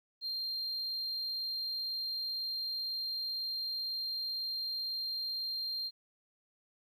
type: tone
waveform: sine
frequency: 4186 Hz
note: C8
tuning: in tune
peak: -32 dBFS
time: 0.21-5.91 s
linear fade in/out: 50 ms
effects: tanh soft clip ceiling -33 dBFS + 12-bit